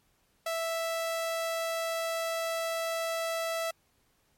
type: tone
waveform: sawtooth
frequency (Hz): 659.3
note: E5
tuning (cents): 0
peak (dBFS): -26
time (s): 0.46-3.71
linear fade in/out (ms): 5
effects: pink hiss -70 dBFS RMS until 4.37 s + MP3 64 kbps